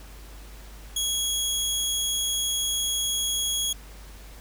20% pulse tone, 3322 Hz, G#7, in tune, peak -19 dBFS, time 0.96-3.73 s, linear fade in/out 5 ms, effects added 50 Hz sine -42 dBFS peak until 4.4 s + pink hiss -49 dBFS RMS until 4.4 s

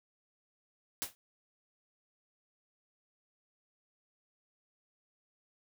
white noise with exponential decay, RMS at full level -32 dBFS, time 1.02-1.15 s, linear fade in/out 0 ms, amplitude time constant 27 ms, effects none

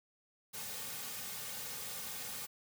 white noise with comb filter, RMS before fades -43 dBFS, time 0.53-2.47 s, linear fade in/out 20 ms, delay 3 ms, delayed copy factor -0.75, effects none

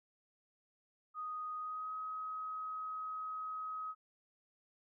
sine tone with pitch glide, 1244.5 to 1267.7 Hz, D#6 to D#6, 0 to +32 cents, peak -39 dBFS, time 1.14-3.95 s, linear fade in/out 50 ms, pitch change +32 cents, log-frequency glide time 1.59-1.93 s, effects none

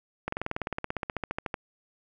slowing click train, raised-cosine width 0.5 ms, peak -15 dBFS, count 22, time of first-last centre 0.28-1.542 s, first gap 44 ms, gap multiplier 1.03, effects none

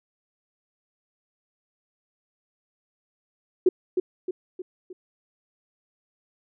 sine tone with echo, 366.5 Hz, F#4, 16 cents flat, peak -13 dBFS, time 3.66-3.69 s, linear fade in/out 5 ms, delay 310 ms, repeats 4, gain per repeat -6 dB, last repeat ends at 4.93 s, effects none

